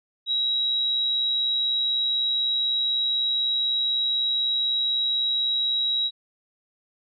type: tone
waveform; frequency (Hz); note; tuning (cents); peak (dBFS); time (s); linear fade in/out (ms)
sine; 3856; B7; -42; -21; 0.26-6.11; 50
effects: none